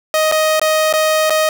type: tone with dropouts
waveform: sawtooth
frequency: 625 Hz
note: D#5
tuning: 8 cents sharp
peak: -8 dBFS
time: 0.14-1.49 s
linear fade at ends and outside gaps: 1 ms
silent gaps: 0.315-0.322 / 0.596-0.615 / 0.927-0.937 / 1.297-1.304 s
effects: none